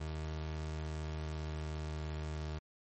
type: tone with pitch glide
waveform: 30% pulse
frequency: 77.78 to 77.06 Hz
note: D#2 to D#2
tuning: 0 to -16 cents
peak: -35 dBFS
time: 0-2.59 s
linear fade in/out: 10 ms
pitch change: -16 cents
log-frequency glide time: 0.55-1.98 s
effects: MP3 32 kbps